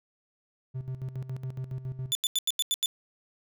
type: tone with tremolo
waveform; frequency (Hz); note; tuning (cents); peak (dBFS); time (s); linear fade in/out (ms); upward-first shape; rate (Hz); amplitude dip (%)
triangle; 130; C3; -11; -29; 0.74-2.13; 20; square; 7.2; 70
type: tone bursts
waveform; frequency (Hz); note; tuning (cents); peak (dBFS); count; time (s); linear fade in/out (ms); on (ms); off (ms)
sawtooth; 3493; A7; -13; -21; 7; 2.12-2.859; 0; 31; 87
effects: none